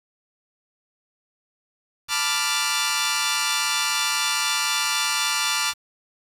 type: chord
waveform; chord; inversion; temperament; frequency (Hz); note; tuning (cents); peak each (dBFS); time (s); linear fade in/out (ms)
10% pulse; B half-diminished seventh; third; equal; 880 / 987.8 / 1174.7 / 1396.9; A5 / B5 / D6 / F6; 0 / 0 / 0 / 0; -21 / -21 / -17 / -17; 2.08-5.74; 50
effects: resampled to 32000 Hz + 7-bit